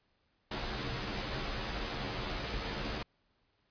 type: noise with comb filter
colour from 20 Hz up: pink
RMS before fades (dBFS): -37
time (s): 0.51-3.03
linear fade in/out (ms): 5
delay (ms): 12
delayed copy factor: -0.85
effects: pink hiss -75 dBFS RMS until 3.7 s + resampled to 11025 Hz